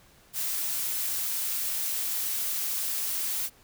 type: noise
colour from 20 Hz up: blue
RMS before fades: -30 dBFS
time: 0.33-3.5 s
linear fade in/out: 50 ms
effects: pink hiss -58 dBFS RMS until 3.63 s